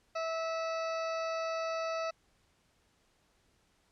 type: harmonic tone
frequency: 652 Hz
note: E5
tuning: 19 cents flat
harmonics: 1 / 2 / 3 / 4 / 6 / 7 / 8 / 9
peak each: -34 / -38 / -48 / -45 / -53 / -50 / -55 / -55 dBFS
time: 0.15-2.11 s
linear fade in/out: 10 ms
effects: pink hiss -71 dBFS RMS until 3.91 s + low-pass 9000 Hz 12 dB/octave